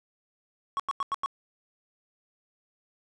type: tone bursts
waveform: triangle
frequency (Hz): 1108.7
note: C#6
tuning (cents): 0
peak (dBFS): -24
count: 5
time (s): 0.77-1.26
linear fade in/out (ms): 0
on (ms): 26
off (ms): 90
effects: resampled to 22050 Hz + 10-bit